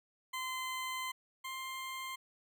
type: tone pair in turn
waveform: 20% pulse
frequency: 1032 / 1051.9 Hz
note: C6 / C6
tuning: -24 / +9 cents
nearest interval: unison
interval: 33 cents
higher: second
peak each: -32 / -35 dBFS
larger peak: first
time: 0.33-1.12 / 1.44-2.16 s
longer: first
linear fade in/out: 10 ms
effects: none